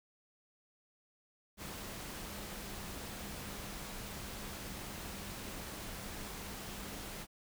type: tone in noise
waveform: sine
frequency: 200 Hz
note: G3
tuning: 35 cents sharp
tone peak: -53 dBFS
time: 1.57-7.27 s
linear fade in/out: 50 ms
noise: pink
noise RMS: -45 dBFS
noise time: 1.57-7.27 s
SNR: -11 dB
effects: none